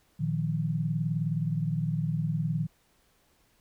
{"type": "chord", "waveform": "sine", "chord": "Bb suspended fourth", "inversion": "none", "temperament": "just", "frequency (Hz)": [116.54, 155.39, 174.81], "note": ["Bb2", "Eb3", "F3"], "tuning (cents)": [0, -2, 2], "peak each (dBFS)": [-33, -28, -33], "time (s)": [0.19, 2.67], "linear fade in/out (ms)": 20, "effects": ["pink hiss -67 dBFS RMS until 3.6 s"]}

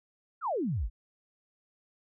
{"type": "exponential sweep", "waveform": "sine", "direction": "down", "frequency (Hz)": [1480, 39.24], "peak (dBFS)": -28, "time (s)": [0.41, 0.9], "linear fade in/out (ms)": 50, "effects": []}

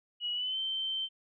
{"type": "tone with pitch glide", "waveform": "sine", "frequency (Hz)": [2917, 3108], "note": ["F#7", "G7"], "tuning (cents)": [-25, -16], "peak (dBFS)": -31, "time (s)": [0.2, 1.09], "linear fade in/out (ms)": 50, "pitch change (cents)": 109, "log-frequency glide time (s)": [0.33, 0.59], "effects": []}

